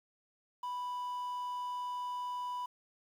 triangle tone with quantisation, 987.8 Hz, B5, in tune, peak -34 dBFS, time 0.63-2.66 s, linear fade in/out 5 ms, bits 10, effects none

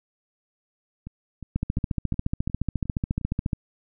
two click trains, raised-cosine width 5 ms, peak -24 / -12 dBFS, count 7 / 29, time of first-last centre 1.07-3.213 / 1.56-3.532 s, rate 2.8 / 14.2 Hz, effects none

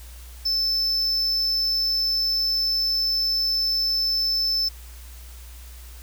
triangle tone, 5274 Hz, E8, in tune, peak -19 dBFS, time 0.45-4.69 s, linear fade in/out 10 ms, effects added 60 Hz sine -39 dBFS peak until 6.02 s + white hiss -48 dBFS RMS until 6.02 s

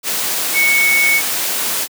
sine tone in noise, 2217 Hz, C#7, in tune, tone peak -11 dBFS, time 0.53-1.22 s, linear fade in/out 50 ms, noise white, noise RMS -19 dBFS, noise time 0.03-1.88 s, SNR +5 dB, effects high-pass 200 Hz 12 dB/octave

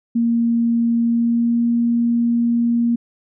sine tone with pitch glide, 233.1 to 235.4 Hz, A#3 to A#3, 0 to +17 cents, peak -14 dBFS, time 0.15-2.96 s, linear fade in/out 10 ms, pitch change +17 cents, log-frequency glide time 1.03-1.66 s, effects none

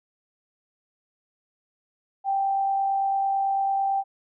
sine tone with amplitude modulation, 784 Hz, G5, in tune, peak -20 dBFS, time 2.24-4.04 s, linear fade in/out 50 ms, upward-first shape sine, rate 49 Hz, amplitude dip 25%, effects none

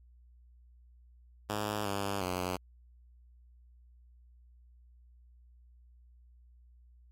5% pulse tone with pitch steps, 104.7 / 99.6 / 91 Hz, G#2 / G2 / F#2, +15 / +28 / -28 cents, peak -21 dBFS, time 1.49-2.57 s, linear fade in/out 10 ms, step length 360 ms, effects added 60 Hz sine -56 dBFS peak until 7.11 s + MP3 64 kbps

